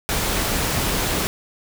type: noise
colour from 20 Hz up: pink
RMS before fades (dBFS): -22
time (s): 0.09-1.27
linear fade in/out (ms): 0
effects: none